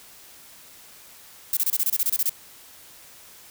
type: noise bursts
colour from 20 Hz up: violet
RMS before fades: -22 dBFS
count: 12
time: 1.53-2.295 s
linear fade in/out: 2 ms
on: 39 ms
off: 27 ms
effects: white hiss -48 dBFS RMS until 3.5 s